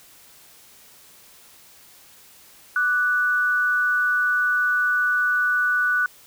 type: tone pair together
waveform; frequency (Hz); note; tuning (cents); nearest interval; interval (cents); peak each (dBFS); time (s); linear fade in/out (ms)
sine; 1174.7 / 1480; D6 / F#6; 0 / 0; major third; 400; -28 / -18; 2.76-6.06; 2
effects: white hiss -50 dBFS RMS until 6.26 s